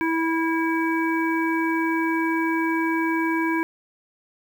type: harmonic tone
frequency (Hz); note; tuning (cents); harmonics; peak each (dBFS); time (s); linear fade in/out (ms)
326.6; E4; -16; 1 / 3 / 5 / 7; -22 / -27 / -29 / -30; 0.01-3.63; 0
effects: 8-bit